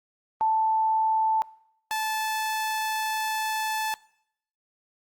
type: tone pair in turn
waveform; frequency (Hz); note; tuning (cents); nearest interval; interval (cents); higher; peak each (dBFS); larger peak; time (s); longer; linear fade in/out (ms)
sine / sawtooth; 881 / 871.9; A5 / A5; +2 / -16; unison; 18; first; -20 / -22; first; 0.41-1.42 / 1.91-3.94; second; 0
effects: noise-tail reverb RT60 0.7 s tail -22 dB re dry + Opus 32 kbps